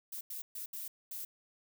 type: noise bursts at uneven times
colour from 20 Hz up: violet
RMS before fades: -42 dBFS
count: 5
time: 0.12-0.21 / 0.3-0.42 / 0.55-0.66 / 0.73-0.88 / 1.11-1.25 s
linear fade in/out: 5 ms
effects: none